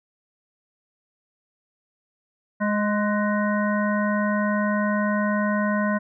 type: harmonic tone with a mistuned harmonic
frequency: 207.7 Hz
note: G#3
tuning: in tune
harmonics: 1 / 3 / 5 / 7 / 9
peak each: -22 / -27 / -29 / -30 / -32 dBFS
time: 2.6-5.99 s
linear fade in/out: 20 ms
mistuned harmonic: 7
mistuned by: +44 cents
effects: none